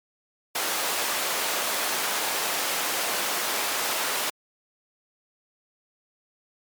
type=high-pass noise; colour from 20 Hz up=pink; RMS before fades=-27 dBFS; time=0.55-4.3 s; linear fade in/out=5 ms; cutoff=560 Hz; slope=12 dB/octave; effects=MP3 96 kbps